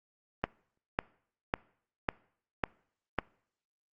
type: click train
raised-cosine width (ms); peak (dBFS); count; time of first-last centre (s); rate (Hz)
0.5; -12; 6; 0.44-3.187; 1.82
effects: noise-tail reverb RT60 0.6 s tail -24 dB re dry + Opus 32 kbps